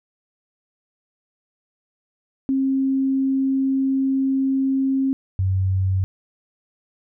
sine tone pair in turn, 268 / 94.75 Hz, C4 / F#2, +42 / +42 cents, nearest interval octave + tritone, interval 1800 cents, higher first, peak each -17 dBFS, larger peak neither, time 2.49-5.13 / 5.39-6.04 s, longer first, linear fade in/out 0 ms, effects none

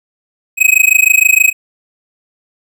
square tone with amplitude modulation, 2535 Hz, D#7, 32 cents sharp, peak -3 dBFS, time 0.57-1.53 s, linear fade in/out 50 ms, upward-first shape sine, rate 26.4 Hz, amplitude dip 100%, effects none

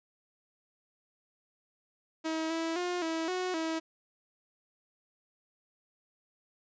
sawtooth tone with pitch steps, 320 / 327.4 / 356.2 / 325 / 366.6 / 323.2 Hz, D#4 / E4 / F4 / E4 / F#4 / E4, +49 / -12 / +34 / -24 / -16 / -34 cents, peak -27 dBFS, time 2.24-3.8 s, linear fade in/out 20 ms, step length 260 ms, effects resampled to 16000 Hz

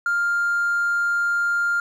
triangle tone with hard clipping, 1400 Hz, F6, 4 cents sharp, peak -19 dBFS, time 0.06-1.8 s, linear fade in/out 2 ms, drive 4 dB, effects none

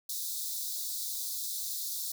white high-pass noise, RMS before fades -36 dBFS, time 0.09-2.12 s, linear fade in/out 5 ms, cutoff 3600 Hz, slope 96 dB/octave, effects none

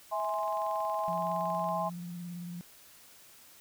sine chord, E augmented, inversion none, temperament equal with one note detuned, 650.2 / 830.6 / 1046.5 Hz, E5 / G#5 / B#5, -24 / 0 / 0 cents, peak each -34 dBFS, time 0.11-1.9 s, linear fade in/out 20 ms
click train, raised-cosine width 0.3 ms, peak -36 dBFS, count 33, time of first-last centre 0.2-1.688 s, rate 21.5 Hz
sine tone with vibrato, 174.61 Hz, F3, in tune, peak -38 dBFS, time 1.08-2.61 s, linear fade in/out 0 ms, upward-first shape sine, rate 18 Hz, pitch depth 31 cents each way
effects white hiss -56 dBFS RMS until 3.6 s

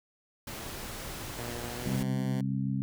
pink noise, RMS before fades -40 dBFS, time 0.47-2.03 s, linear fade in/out 5 ms
10% pulse tone with pitch glide, 119.3 to 127.86 Hz, A#2 to C3, +41 to -40 cents, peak -30 dBFS, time 1.38-2.41 s, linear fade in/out 5 ms, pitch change +119 cents, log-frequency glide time 1.71-2.01 s
harmonic tone, 66.6 Hz, C2, 31 cents sharp, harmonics 2 / 3 / 4, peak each -31 / -32 / -36 dBFS, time 1.86-2.82 s, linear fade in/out 0 ms
effects none

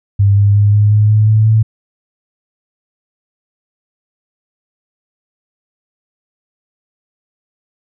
sine tone with pitch steps, 100 / 101.4 / 102.81 / 104.25 / 105.7 / 107.18 / 108.67 / 110.19 Hz, G2 / G#2 / G#2 / G#2 / G#2 / A2 / A2 / A2, +35 / -41 / -17 / +7 / +31 / -45 / -21 / +3 cents, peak -6 dBFS, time 0.19-1.63 s, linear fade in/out 10 ms, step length 180 ms, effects none

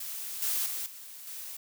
blue noise with level steps, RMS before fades -38 / -30 / -35 / -46 / -41 dBFS, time 0-1.57 s, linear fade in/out 5 ms, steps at 0.42 / 0.66 / 0.86 / 1.27 s, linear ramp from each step 2 ms, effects none

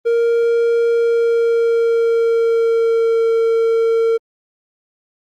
triangle tone with pitch glide, 466.2 to 455.6 Hz, A#4 to A#4, 0 to -40 cents, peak -10 dBFS, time 0.05-4.18 s, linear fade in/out 20 ms, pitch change -40 cents, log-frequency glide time 0.89-3.32 s, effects Opus 32 kbps

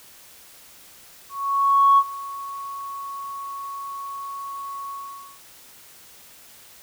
sine tone with ADSR envelope, 1109 Hz, C#6, in tune, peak -10 dBFS, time 1.29-5.4 s, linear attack 690 ms, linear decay 52 ms, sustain -20 dB, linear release 490 ms, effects tanh soft clip ceiling -6 dBFS + white hiss -48 dBFS RMS until 6.82 s

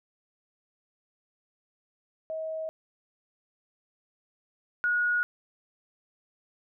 sine tone pair in turn, 637 / 1449.6 Hz, D#5 / F#6, +41 / -36 cents, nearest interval octave + major second, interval 1423 cents, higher second, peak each -31 / -23 dBFS, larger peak second, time 2.3-2.69 / 4.84-5.23 s, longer neither, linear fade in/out 0 ms, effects none

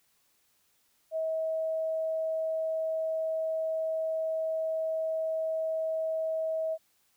sine tone, 641 Hz, E5, 49 cents flat, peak -28 dBFS, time 1.11-6.78 s, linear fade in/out 50 ms, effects white hiss -70 dBFS RMS until 7.16 s

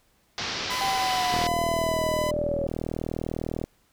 white low-pass noise, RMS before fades -31 dBFS, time 0.38-1.47 s, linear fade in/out 0 ms, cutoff 5600 Hz, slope 48 dB/octave
sawtooth tone with vibrato, 1003 Hz, B5, 26 cents sharp, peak -25 dBFS, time 0.7-2.31 s, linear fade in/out 5 ms, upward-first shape sine, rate 1.3 Hz, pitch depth 10 cents each way
sine linear sweep, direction down, 786 to 554.4 Hz, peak -25 dBFS, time 0.81-2.67 s, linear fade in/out 2 ms
click train, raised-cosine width 2 ms, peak -16 dBFS, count 93, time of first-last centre 1.34-3.64 s, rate 40 Hz
effects pink hiss -65 dBFS RMS until 3.92 s

